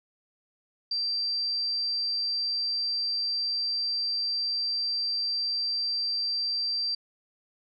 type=tone; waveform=sine; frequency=4699 Hz; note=D8; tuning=in tune; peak=-26 dBFS; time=0.91-6.95 s; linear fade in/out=5 ms; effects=none